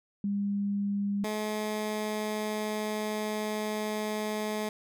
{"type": "tone pair in turn", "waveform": ["sine", "15% pulse"], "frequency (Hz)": [201.4, 213.4], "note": ["G3", "G#3"], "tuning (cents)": [47, 47], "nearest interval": "minor second", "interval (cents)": 100, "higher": "second", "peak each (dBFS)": [-27, -24], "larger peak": "second", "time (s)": [[0.24, 1.24], [1.24, 4.69]], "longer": "second", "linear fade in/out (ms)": 2, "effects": []}